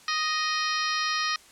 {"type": "harmonic tone with a mistuned harmonic", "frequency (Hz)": 622.3, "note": "D#5", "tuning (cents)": 0, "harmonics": [2, 3, 4, 5, 6, 7, 8, 9], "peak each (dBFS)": [-29, -31, -34, -37, -38, -34, -35, -35], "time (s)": [0.08, 1.36], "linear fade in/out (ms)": 2, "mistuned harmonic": 7, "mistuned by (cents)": -60, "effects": ["white hiss -53 dBFS RMS until 1.51 s", "low-pass 9000 Hz 12 dB/octave"]}